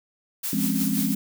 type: noise with tremolo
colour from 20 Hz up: blue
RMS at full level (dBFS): -28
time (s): 0.43-1.15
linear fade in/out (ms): 10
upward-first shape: sine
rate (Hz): 5.7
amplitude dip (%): 50
type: chord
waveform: sine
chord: Db major seventh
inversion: first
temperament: just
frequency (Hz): 173.24 / 207.9 / 259.9 / 277.2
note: F3 / Ab3 / C4 / Db4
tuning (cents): -14 / +2 / -11 / 0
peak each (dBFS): -29 / -25 / -27 / -31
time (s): 0.53-1.15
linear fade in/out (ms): 2
effects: none